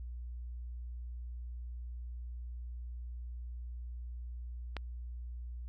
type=click; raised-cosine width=0.3 ms; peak=-22 dBFS; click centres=4.767 s; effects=added 60 Hz sine -40 dBFS peak until 5.68 s